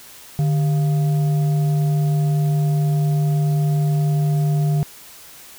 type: tone with frequency modulation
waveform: sine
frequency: 149.2 Hz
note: D3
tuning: 28 cents sharp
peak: -15 dBFS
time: 0.39-4.83 s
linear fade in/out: 0 ms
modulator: 545 Hz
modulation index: 0.26
effects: white hiss -42 dBFS RMS until 5.58 s